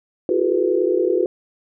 sine tone cluster, 333.1 / 363.7 / 403 / 441.2 / 497.8 Hz, E4 / F#4 / G4 / A4 / B4, +18 / -30 / +48 / +5 / +14 cents, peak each -24 / -19 / -23 / -25 / -22 dBFS, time 0.29-1.26 s, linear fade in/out 2 ms, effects none

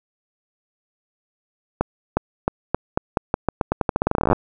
accelerating click train, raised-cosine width 1 ms, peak -3 dBFS, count 27, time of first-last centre 1.81-4.33 s, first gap 360 ms, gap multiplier 0.86, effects none

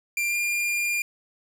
45% pulse tone with pitch glide, 2378 to 2404 Hz, D7 to D7, +21 to +40 cents, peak -23 dBFS, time 0.17-1.02 s, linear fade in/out 2 ms, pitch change +19 cents, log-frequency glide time 0.28-0.35 s, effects none

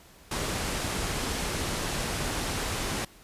pink low-pass noise, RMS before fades -31 dBFS, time 0.31-3.05 s, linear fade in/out 5 ms, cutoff 11000 Hz, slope 24 dB/octave, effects pink hiss -54 dBFS RMS until 3.23 s + resampled to 32000 Hz

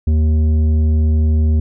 triangle tone with tanh clipping, 77.78 Hz, D#2, in tune, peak -12 dBFS, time 0.07-1.6 s, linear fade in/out 5 ms, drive 13 dB, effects none

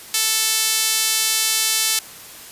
sawtooth tone with high-pass filter, 440 Hz, A4, in tune, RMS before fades -19 dBFS, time 0.14-1.99 s, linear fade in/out 2 ms, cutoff 4100 Hz, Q 0.69, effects white hiss -39 dBFS RMS until 2.51 s + resampled to 32000 Hz

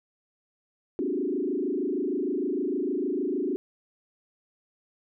sine tone with frequency modulation, 327.3 Hz, E4, 12 cents flat, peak -25 dBFS, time 0.99-3.56 s, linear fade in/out 0 ms, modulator 26.5 Hz, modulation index 2.7, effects none

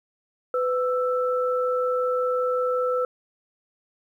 sine tone pair together, 501.4 / 1324 Hz, B4 / E6, +26 / +7 cents, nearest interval octave + perfect fourth, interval 1681 cents, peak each -22 / -27 dBFS, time 0.54-3.05 s, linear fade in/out 2 ms, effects 10-bit

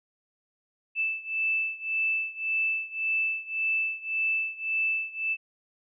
sine beating tone pair, 2637 / 2638.8 Hz, E7 / E7, 0 / +1 cents, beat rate 1.8 Hz, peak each -28 / -30 dBFS, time 0.95-5.37 s, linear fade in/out 50 ms, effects none

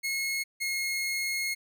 sawtooth tone pair in turn, 2170 / 2158 Hz, C#7 / C#7, -37 / -47 cents, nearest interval unison, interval 10 cents, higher first, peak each -25 / -25 dBFS, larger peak neither, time 0.03-0.44 / 0.6-1.55 s, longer second, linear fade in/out 20 ms, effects none

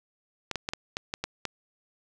clicks, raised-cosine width 0.2 ms, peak -13 dBFS, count 8, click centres 0.513 / 0.557 / 0.689 / 0.735 / 0.969 / 1.139 / 1.24 / 1.453 s, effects none

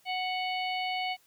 harmonic tone, 740 Hz, F#5, in tune, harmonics 1 / 3 / 4 / 5 / 6, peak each -32 / -35 / -37 / -49 / -43 dBFS, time 0.05-1.17 s, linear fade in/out 50 ms, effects white hiss -65 dBFS RMS until 1.26 s

